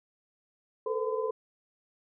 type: tone cluster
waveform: sine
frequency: 438.4 / 456.4 / 509 / 1016 Hz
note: A4 / A#4 / C5 / B5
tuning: -6 / -37 / -48 / +49 cents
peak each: -31 / -36 / -34 / -37 dBFS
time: 0.86-1.31 s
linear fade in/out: 5 ms
effects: none